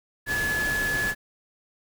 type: tone in noise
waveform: sine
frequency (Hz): 1709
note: G#6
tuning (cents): +49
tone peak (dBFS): -24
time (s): 0.26-1.15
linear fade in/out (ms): 50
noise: pink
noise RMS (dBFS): -32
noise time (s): 0.26-1.15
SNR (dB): +5
effects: none